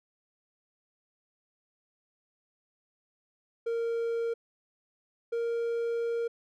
triangle tone pair in turn, 463.1 / 466.1 Hz, A#4 / A#4, -11 / 0 cents, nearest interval unison, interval 11 cents, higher second, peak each -26 dBFS, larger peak neither, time 3.66-4.34 / 5.32-6.28 s, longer second, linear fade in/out 10 ms, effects none

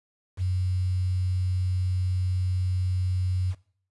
sine tone with quantisation, 92 Hz, F#2, 9 cents flat, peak -23 dBFS, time 0.37-3.55 s, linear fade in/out 50 ms, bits 8, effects noise-tail reverb RT60 0.5 s tail -19 dB re dry + resampled to 24000 Hz

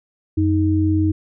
sine tone pair together, 91.6 / 313.5 Hz, F#2 / D#4, -17 / +13 cents, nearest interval octave + major sixth, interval 2130 cents, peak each -17 dBFS, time 0.37-1.12 s, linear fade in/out 10 ms, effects none

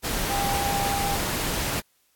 sine tone in noise, 799 Hz, G5, 33 cents sharp, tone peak -26 dBFS, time 0.29-1.16 s, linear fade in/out 20 ms, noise pink, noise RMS -27 dBFS, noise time 0.03-1.81 s, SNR -2 dB, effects white hiss -66 dBFS RMS until 2.15 s + AAC 64 kbps

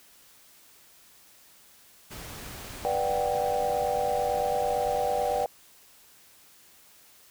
pink noise, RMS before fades -41 dBFS, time 2.1-5.46 s, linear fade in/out 20 ms
sine chord, G major seventh, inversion first, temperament just, 490 / 588 / 735 / 784 Hz, B4 / D5 / F#5 / G5, -14 / +2 / -12 / 0 cents, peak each -30 / -30 / -31 / -29 dBFS, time 2.85-5.46 s, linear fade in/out 0 ms
effects white hiss -56 dBFS RMS until 7.3 s

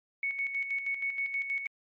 sine tone with tremolo, 2217 Hz, C#7, in tune, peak -28 dBFS, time 0.23-1.67 s, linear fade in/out 2 ms, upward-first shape square, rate 6.3 Hz, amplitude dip 55%, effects MP3 32 kbps

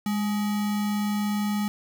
sine tone with sample-and-hold, 206.5 Hz, G#3, 10 cents flat, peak -23 dBFS, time 0.06-1.68 s, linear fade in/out 2 ms, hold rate 1050 Hz, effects none

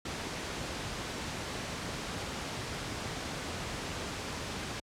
pink noise, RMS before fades -37 dBFS, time 0.05-4.8 s, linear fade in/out 5 ms, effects high-pass 60 Hz 12 dB/octave + low-pass 7000 Hz 12 dB/octave

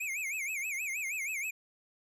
square tone with vibrato, 2338 Hz, D7, 8 cents flat, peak -34 dBFS, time 0-1.51 s, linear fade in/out 10 ms, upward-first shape sine, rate 6.3 Hz, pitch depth 190 cents each way, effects resampled to 32000 Hz

